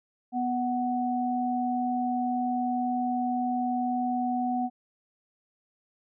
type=tone pair together; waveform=sine; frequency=247.1 / 743.2 Hz; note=B3 / F#5; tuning=+1 / +7 cents; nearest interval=octave + perfect fifth; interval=1906 cents; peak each=-28 dBFS; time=0.32-4.7 s; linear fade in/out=50 ms; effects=none